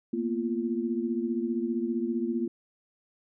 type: tone cluster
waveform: sine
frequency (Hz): 229 / 244.2 / 344.1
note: A#3 / B3 / F4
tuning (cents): -31 / -19 / -26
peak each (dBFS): -31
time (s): 0.13-2.48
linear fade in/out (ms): 5
effects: none